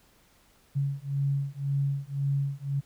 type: beating tone pair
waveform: sine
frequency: 138.59 / 140.49 Hz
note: C#3 / C#3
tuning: 0 / +24 cents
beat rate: 1.9 Hz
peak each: -29 dBFS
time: 0.75-2.81 s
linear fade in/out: 20 ms
effects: pink hiss -62 dBFS RMS until 2.85 s